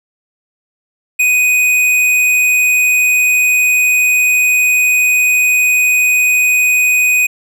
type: tone with hard clipping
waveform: sine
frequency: 2493 Hz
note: D#7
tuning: 3 cents sharp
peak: -10 dBFS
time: 1.19-7.27 s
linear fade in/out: 10 ms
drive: 12 dB
effects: none